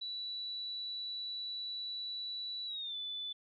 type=tone with pitch glide; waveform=sine; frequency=3945 to 3494 Hz; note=B7 to A7; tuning=-3 to -13 cents; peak=-38 dBFS; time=0.01-3.33 s; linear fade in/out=10 ms; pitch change=-210 cents; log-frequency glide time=2.66-2.96 s; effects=none